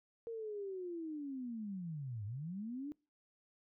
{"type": "linear two-way sweep", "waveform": "sine", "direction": "down then up", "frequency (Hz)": [466.2, 98, 301.6], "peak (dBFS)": -40, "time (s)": [0.27, 2.92], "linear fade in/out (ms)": 0, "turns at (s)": 2.25, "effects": ["noise-tail reverb RT60 0.3 s tail -25 dB re dry"]}